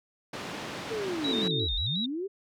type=band-pass noise; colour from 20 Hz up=pink; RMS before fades=-38 dBFS; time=0.33-1.48 s; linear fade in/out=5 ms; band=160 to 4500 Hz; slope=12 dB/octave
type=linear two-way sweep; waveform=sine; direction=down then up; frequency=462.3 to 39 to 407.5 Hz; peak=-30 dBFS; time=0.9-2.28 s; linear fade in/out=20 ms; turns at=1.76 s
type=tone with vibrato; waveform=sine; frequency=3765 Hz; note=A#7; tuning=16 cents sharp; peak=-29 dBFS; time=1.24-2.06 s; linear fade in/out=5 ms; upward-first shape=square; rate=5.6 Hz; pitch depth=50 cents each way
type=chord; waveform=sine; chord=F# minor seventh; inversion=second; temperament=equal; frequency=277.2 / 329.6 / 370 / 440 Hz; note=C#4 / E4 / F#4 / A4; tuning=0 / 0 / 0 / 0 cents; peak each=-38 / -37 / -39 / -33 dBFS; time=1.24-1.68 s; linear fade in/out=50 ms
effects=none